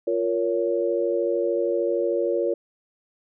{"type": "chord", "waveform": "sine", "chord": "Bb minor", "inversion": "second", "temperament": "just", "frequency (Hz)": [349.6, 466.2, 559.4], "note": ["F4", "Bb4", "Db5"], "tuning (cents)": [2, 0, 16], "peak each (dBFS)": -25, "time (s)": [0.07, 2.54], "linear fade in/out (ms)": 5, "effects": []}